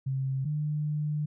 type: tone pair in turn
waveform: sine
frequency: 133.8 / 150.06 Hz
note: C3 / D3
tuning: +39 / +38 cents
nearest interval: major second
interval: 199 cents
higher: second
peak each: -27 dBFS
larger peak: neither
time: 0.06-0.45 / 0.45-1.26 s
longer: second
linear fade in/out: 10 ms
effects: none